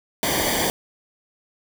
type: noise with comb filter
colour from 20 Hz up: pink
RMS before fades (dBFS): -22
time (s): 0.23-0.7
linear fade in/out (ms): 0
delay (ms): 0.75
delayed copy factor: -0.85
effects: none